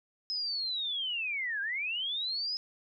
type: linear two-way sweep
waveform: sine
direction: down then up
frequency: 5140 to 1568 to 5140 Hz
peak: -31 dBFS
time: 0.3-2.57 s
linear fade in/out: 0 ms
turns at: 1.61 s
effects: none